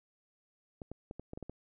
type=clicks; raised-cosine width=2 ms; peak=-29 dBFS; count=8; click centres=0.818 / 0.916 / 1.111 / 1.196 / 1.334 / 1.375 / 1.427 / 1.496 s; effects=none